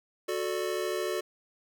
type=chord; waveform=square; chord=D major; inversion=first; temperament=just; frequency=367.1 / 440.5 / 587.3 Hz; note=F#4 / A4 / D5; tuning=-14 / +2 / 0 cents; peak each=-33 / -35 / -36 dBFS; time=0.28-1.21 s; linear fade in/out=10 ms; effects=none